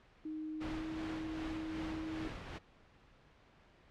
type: tone with pitch glide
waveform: sine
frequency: 311.1 to 317.6 Hz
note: D#4 to D#4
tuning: 0 to +36 cents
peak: -39 dBFS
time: 0.25-2.28 s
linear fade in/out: 5 ms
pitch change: +36 cents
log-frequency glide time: 0.58-0.82 s
type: noise with tremolo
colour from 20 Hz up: pink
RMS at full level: -43 dBFS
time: 0.6-2.59 s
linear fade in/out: 20 ms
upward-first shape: sine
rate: 2.6 Hz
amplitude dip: 40%
effects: pink hiss -64 dBFS RMS until 3.9 s + low-pass 3000 Hz 12 dB/octave